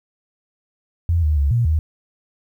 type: tone with pitch steps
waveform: sine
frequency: 84.7 / 76.2 / 70.8 / 118.5 / 78.4 Hz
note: E2 / D#2 / C#2 / A#2 / D#2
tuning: +48 / -36 / +37 / +29 / +14 cents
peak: -14 dBFS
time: 1.09-1.79 s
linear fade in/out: 0 ms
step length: 140 ms
effects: 9-bit